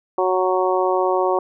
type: harmonic tone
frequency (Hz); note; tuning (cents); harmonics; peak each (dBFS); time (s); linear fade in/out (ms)
185; F#3; 0; 2 / 3 / 4 / 5 / 6; -20 / -22 / -23 / -24 / -25; 0.18-1.39; 2
effects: none